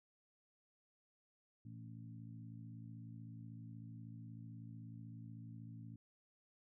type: harmonic tone with a mistuned harmonic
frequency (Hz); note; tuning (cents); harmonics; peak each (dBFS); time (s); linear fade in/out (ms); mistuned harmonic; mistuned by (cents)
56.2; A1; +37; 2 / 3 / 4 / 5; -51 / -57 / -57 / -60; 1.65-5.96; 5; 2; +50
effects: none